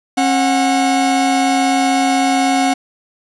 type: tone pair together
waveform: 45% pulse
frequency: 269.6 / 732.7 Hz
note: C#4 / F#5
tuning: -48 / -17 cents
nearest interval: octave + perfect fourth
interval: 1731 cents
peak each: -15 dBFS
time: 0.17-2.74 s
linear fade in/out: 10 ms
effects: resampled to 24000 Hz + 8-bit